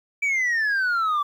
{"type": "exponential sweep", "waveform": "sine", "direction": "down", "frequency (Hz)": [2328, 1148], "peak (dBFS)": -17, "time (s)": [0.22, 1.23], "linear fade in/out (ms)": 10, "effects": ["tanh soft clip ceiling -19 dBFS", "9-bit"]}